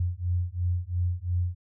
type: beating tone pair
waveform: sine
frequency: 87.31 / 90.21 Hz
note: F2 / F#2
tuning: 0 / -43 cents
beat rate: 2.9 Hz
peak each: -28 dBFS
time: 0-1.55 s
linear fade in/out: 5 ms
effects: none